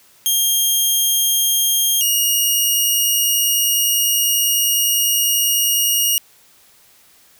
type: tone pair in turn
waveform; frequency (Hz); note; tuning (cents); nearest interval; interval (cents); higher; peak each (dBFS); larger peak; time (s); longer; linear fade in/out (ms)
10% pulse; 3220 / 2869; G7 / F7; +46 / +46; major second; 200; first; -6; neither; 0.26-2.01 / 2.01-6.18; second; 0
effects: white hiss -51 dBFS RMS until 7.39 s